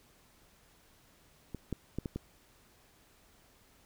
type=clicks; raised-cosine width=3 ms; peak=-26 / -21 / -21 / -23 / -23 dBFS; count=5; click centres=1.547 / 1.727 / 1.986 / 2.058 / 2.16 s; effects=pink hiss -64 dBFS RMS until 3.85 s